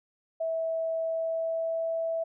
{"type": "tone with pitch glide", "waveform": "sine", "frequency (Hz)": [652, 656.9], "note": ["E5", "E5"], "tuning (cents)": [-19, -6], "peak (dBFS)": -27, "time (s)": [0.4, 2.24], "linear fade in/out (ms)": 10, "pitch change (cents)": 13, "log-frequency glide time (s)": [1.01, 1.89], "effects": []}